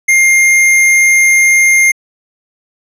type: tone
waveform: square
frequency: 2117 Hz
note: C7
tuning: 20 cents sharp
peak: -6 dBFS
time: 0.08-1.92 s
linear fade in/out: 10 ms
effects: low-pass 12000 Hz 12 dB/octave